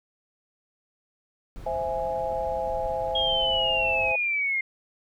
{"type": "noise", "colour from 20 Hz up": "brown", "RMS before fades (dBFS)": -40, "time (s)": [1.56, 4.12], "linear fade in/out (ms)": 0}
{"type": "chord", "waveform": "sine", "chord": "C augmented", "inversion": "none", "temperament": "equal", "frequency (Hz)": [523.3, 659.3, 830.6], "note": ["C5", "E5", "G#5"], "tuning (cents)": [0, 0, 0], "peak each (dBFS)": -30, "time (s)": [1.66, 4.16], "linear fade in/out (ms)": 5}
{"type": "linear sweep", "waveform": "sine", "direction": "down", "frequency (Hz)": [3271, 2107], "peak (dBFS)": -23, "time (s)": [3.15, 4.61], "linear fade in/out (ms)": 5}
{"effects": []}